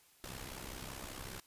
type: noise with amplitude modulation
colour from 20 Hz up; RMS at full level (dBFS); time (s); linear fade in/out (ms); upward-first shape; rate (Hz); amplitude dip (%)
pink; -43; 0.24-1.4; 0; sine; 65.2; 70
effects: white hiss -66 dBFS RMS until 1.46 s + resampled to 32000 Hz